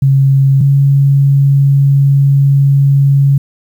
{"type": "tone pair in turn", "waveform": "sine", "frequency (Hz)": [136.3, 139], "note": ["C#3", "C#3"], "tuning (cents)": [-29, 5], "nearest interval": "unison", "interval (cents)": 34, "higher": "second", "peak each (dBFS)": -5, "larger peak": "neither", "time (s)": [[0.02, 0.61], [0.61, 3.38]], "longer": "second", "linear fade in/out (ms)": 5, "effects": ["7-bit"]}